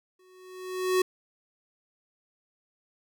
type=tone with exponential growth; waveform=square; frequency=370 Hz; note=F#4; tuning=in tune; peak=-20 dBFS; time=0.19-1.02 s; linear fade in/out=5 ms; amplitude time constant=180 ms; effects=none